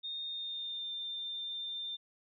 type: tone with pitch glide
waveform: sine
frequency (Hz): 3674 to 3594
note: A#7 to A7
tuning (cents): -26 to +36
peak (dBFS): -37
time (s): 0.03-1.97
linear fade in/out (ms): 20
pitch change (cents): -38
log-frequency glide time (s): 0.25-0.93
effects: none